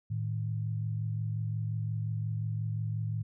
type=tone pair together; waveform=sine; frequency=109.91 / 155.56 Hz; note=A2 / D#3; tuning=-1 / 0 cents; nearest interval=tritone; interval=601 cents; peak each=-31 / -37 dBFS; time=0.1-3.23 s; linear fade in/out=10 ms; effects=none